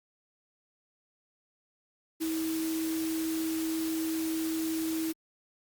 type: tone in noise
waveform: sine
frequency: 321.8 Hz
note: E4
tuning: 42 cents flat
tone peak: -29 dBFS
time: 2.2-5.13 s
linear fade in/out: 20 ms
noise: white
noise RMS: -40 dBFS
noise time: 2.2-5.13 s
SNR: +8 dB
effects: Opus 48 kbps